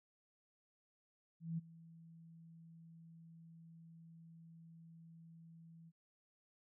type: tone with ADSR envelope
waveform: sine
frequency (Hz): 164.81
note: E3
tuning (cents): 0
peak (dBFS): -36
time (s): 1.4-5.92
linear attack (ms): 180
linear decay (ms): 20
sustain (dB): -20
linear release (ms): 40
effects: none